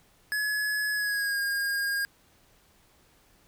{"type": "tone with pitch glide", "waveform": "square", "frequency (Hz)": [1697, 1622.2], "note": ["G#6", "G#6"], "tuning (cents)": [37, -41], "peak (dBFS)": -27, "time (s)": [0.32, 2.05], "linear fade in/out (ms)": 0, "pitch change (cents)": -78, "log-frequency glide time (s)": [0.92, 1.39], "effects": ["pink hiss -62 dBFS RMS until 3.47 s"]}